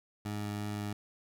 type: tone with vibrato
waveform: 20% pulse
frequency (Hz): 103.83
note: G#2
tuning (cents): 0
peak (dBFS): -30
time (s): 0.25-0.93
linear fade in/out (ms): 5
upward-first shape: triangle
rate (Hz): 2.9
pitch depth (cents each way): 9
effects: none